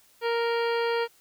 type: harmonic tone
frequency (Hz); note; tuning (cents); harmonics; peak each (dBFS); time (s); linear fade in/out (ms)
466.2; A#4; 0; 1 / 2 / 3 / 4 / 5 / 6 / 7 / 9 / 10; -25 / -31 / -35 / -37 / -39 / -41 / -42 / -44 / -45; 0.21-1.08; 50
effects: white hiss -60 dBFS RMS until 1.2 s